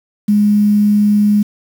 sine tone with quantisation, 207.7 Hz, G#3, in tune, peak -8 dBFS, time 0.28-1.43 s, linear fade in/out 10 ms, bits 6, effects none

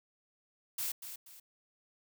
blue noise with echo, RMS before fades -36 dBFS, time 0.78-0.92 s, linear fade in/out 5 ms, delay 240 ms, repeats 2, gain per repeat -9 dB, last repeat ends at 1.4 s, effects none

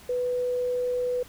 sine tone, 495.2 Hz, B4, 5 cents sharp, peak -24 dBFS, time 0.09-1.23 s, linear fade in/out 5 ms, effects pink hiss -50 dBFS RMS until 1.28 s

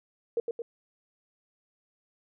sine tone with echo, 466.2 Hz, A#4, in tune, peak -24 dBFS, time 0.37-0.4 s, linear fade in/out 2 ms, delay 110 ms, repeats 2, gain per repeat -4 dB, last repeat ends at 0.62 s, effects none

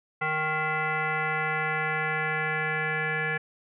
sine tone with frequency modulation, 155.56 Hz, D#3, in tune, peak -25 dBFS, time 0.21-3.38 s, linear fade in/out 10 ms, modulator 311 Hz, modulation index 6.9, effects none

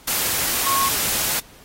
sine tone in noise, 1092 Hz, C#6, 26 cents flat, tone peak -19 dBFS, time 0.66-0.89 s, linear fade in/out 10 ms, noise white, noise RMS -22 dBFS, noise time 0.07-1.4 s, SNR 0 dB, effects pink hiss -48 dBFS RMS until 1.64 s + AAC 48 kbps

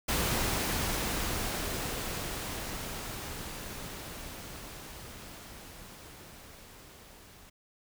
pink noise with level ramp, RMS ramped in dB -29 to -54 dBFS, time 0.08-7.5 s, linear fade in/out 10 ms, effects none

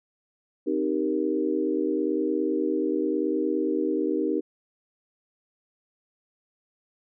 sine chord, C minor seventh, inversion none, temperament equal with one note detuned, 261.6 / 311.1 / 392 / 469.4 Hz, C4 / Eb4 / G4 / Bb4, 0 / 0 / 0 / +12 cents, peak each -31 / -26 / -28 / -30 dBFS, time 0.66-4.41 s, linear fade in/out 20 ms, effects none

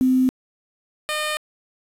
sine / 10% pulse tone pair in turn, 257.6 / 608.6 Hz, C4 / D#5, -27 / -38 cents, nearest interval octave + minor third, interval 1489 cents, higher second, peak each -14 dBFS, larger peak neither, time 0.01-0.29 / 1.09-1.37 s, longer neither, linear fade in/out 0 ms, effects resampled to 32000 Hz + 7-bit

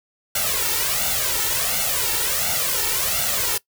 white noise with flanger, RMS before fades -22 dBFS, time 0.35-3.58 s, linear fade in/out 5 ms, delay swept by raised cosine 1.4 to 2.24 ms, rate 1.4 Hz, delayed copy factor +0.8, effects noise-tail reverb RT60 0.1 s tail -21 dB re dry

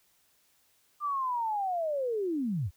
sine linear sweep, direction down, 1200 to 72 Hz, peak -28 dBFS, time 1-2.71 s, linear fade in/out 50 ms, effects white hiss -68 dBFS RMS until 2.76 s

